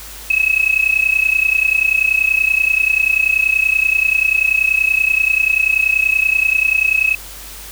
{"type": "tone with amplitude modulation", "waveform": "sine", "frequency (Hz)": 2572, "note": "E7", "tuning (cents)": -43, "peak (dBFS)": -8, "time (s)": [0.3, 7.15], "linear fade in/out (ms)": 5, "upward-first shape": "sine", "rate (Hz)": 30.4, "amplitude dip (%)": 85, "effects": ["added 50 Hz sine -37 dBFS peak until 7.71 s", "white hiss -34 dBFS RMS until 7.71 s"]}